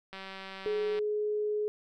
click train, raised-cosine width 0.3 ms, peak -27 dBFS, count 166, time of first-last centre 0.13-0.989 s, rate 192 Hz
sine tone, 421.2 Hz, G#4, 24 cents sharp, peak -28 dBFS, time 0.66-1.68 s, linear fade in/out 0 ms
effects none

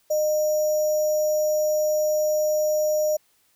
sine tone with sample-and-hold, 610 Hz, D#5, 34 cents flat, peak -19 dBFS, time 0.1-3.17 s, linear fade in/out 10 ms, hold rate 6300 Hz, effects white hiss -64 dBFS RMS until 3.55 s

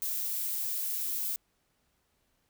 violet noise, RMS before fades -33 dBFS, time 0.02-1.36 s, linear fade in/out 0 ms, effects pink hiss -74 dBFS RMS until 2.49 s

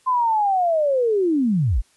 sine linear sweep, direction down, 1037 to 32.63 Hz, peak -16 dBFS, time 0.06-1.82 s, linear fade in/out 20 ms, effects white hiss -59 dBFS RMS until 1.96 s + resampled to 24000 Hz

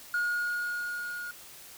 triangle tone with level ramp, 1437 Hz, F6, 49 cents sharp, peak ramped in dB -23 to -34 dBFS, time 0.14-1.31 s, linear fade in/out 2 ms, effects tanh soft clip ceiling -20 dBFS + white hiss -49 dBFS RMS until 1.77 s

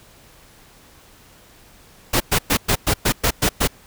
pink noise bursts, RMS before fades -17 dBFS, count 9, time 2.13-3.676 s, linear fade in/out 10 ms, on 74 ms, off 110 ms, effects pink hiss -49 dBFS RMS until 3.86 s

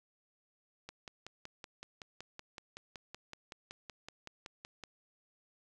click train, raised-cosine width 0.2 ms, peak -28 dBFS, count 22, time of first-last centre 0.89-4.837 s, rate 5.32 Hz, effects none

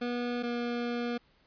25% pulse tone pair in turn, 242.4 / 239.5 Hz, B3 / A#3, -32 / +47 cents, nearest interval unison, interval 21 cents, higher first, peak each -27 dBFS, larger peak neither, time 0.01-0.43 / 0.43-1.18 s, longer second, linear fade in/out 10 ms, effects pink hiss -66 dBFS RMS until 1.46 s + resampled to 11025 Hz

